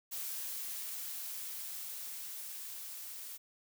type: noise with level ramp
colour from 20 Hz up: blue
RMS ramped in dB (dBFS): -40 to -46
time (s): 0.11-3.38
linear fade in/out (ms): 20
effects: none